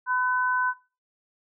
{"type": "tone pair together", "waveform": "sine", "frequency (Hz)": [1005.8, 1510], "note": ["B5", "F#6"], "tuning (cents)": [31, 35], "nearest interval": "perfect fifth", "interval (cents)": 704, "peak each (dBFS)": -25, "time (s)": [0.06, 0.74], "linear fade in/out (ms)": 50, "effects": ["noise-tail reverb RT60 0.3 s tail -18 dB re dry"]}